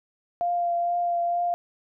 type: tone with vibrato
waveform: sine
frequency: 695 Hz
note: F5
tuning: 9 cents flat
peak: -22 dBFS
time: 0.41-1.54 s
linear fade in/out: 0 ms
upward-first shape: triangle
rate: 2.2 Hz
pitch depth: 17 cents each way
effects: none